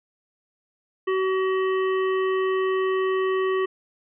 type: harmonic tone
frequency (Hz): 378.3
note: F#4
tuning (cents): +38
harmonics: 1 / 3 / 5 / 7 / 8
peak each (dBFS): -21 / -29 / -33 / -42 / -42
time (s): 1.07-3.66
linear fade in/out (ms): 10
effects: none